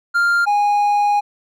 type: tone pair in turn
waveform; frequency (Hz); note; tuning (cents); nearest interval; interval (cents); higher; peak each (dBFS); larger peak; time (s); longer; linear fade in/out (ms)
triangle; 1396.9 / 823.2; F6 / G#5; 0 / -16; major sixth; 916; first; -11; neither; 0.14-0.46 / 0.46-1.21; second; 20
effects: none